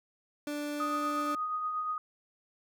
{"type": "tone", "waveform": "30% pulse", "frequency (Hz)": 293.7, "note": "D4", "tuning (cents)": 0, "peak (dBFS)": -31, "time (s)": [0.47, 1.35], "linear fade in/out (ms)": 2}
{"type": "tone with tremolo", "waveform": "sine", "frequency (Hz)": 1244.5, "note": "D#6", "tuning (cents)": 0, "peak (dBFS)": -29, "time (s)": [0.8, 1.98], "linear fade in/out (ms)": 2, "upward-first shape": "triangle", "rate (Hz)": 8.4, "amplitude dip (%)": 40}
{"effects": []}